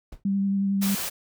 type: noise with exponential decay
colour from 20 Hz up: brown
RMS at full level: -33 dBFS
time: 0.12-0.24 s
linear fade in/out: 5 ms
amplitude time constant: 24 ms
type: tone with vibrato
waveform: sine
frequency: 197 Hz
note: G3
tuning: 9 cents sharp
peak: -21 dBFS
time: 0.25-0.95 s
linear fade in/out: 5 ms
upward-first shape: sine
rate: 11 Hz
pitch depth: 15 cents each way
type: noise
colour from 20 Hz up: white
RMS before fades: -30 dBFS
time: 0.81-1.1 s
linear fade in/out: 20 ms
effects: none